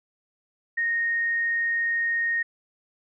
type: tone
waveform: sine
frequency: 1857 Hz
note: A#6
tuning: 7 cents flat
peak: -22 dBFS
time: 0.77-2.43 s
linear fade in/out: 10 ms
effects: none